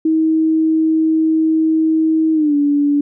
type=tone with pitch glide; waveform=sine; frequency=318.3 to 288.5 Hz; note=D#4 to D4; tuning=+39 to -31 cents; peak=-11 dBFS; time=0.05-3.01 s; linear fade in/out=5 ms; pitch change=-170 cents; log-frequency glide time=2.33-2.55 s; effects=none